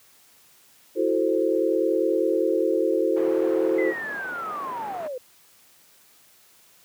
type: chord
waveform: sine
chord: F# half-diminished seventh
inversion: third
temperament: equal with one note detuned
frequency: 329.6 / 370 / 440 / 525.1 Hz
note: E4 / F#4 / A4 / C5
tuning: 0 / 0 / 0 / +6 cents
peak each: -25 dBFS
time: 0.95-3.94 s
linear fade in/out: 50 ms
type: band-pass noise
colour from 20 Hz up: pink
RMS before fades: -39 dBFS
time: 3.16-5.08 s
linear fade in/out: 10 ms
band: 360 to 1300 Hz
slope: 12 dB/octave
type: linear sweep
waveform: sine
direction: down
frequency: 2062 to 484.1 Hz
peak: -29 dBFS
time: 3.78-5.18 s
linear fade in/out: 5 ms
effects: white hiss -56 dBFS RMS until 6.84 s + high-pass 80 Hz 12 dB/octave